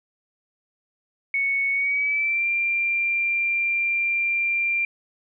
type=tone with pitch glide; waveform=sine; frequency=2217 to 2376 Hz; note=C#7 to D7; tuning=0 to +20 cents; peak=-20 dBFS; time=1.34-4.85 s; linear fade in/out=2 ms; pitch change=+120 cents; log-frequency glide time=1.72-2.48 s; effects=none